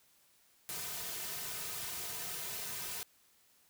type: noise with comb filter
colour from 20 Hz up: white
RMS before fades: -41 dBFS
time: 0.69-3.03 s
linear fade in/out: 0 ms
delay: 3.6 ms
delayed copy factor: -0.75
effects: white hiss -68 dBFS RMS until 3.69 s